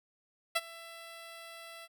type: tone with ADSR envelope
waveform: 10% pulse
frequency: 667 Hz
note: E5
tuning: 20 cents sharp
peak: -17 dBFS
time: 0.55-1.88 s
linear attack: 12 ms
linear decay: 37 ms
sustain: -21 dB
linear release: 40 ms
effects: none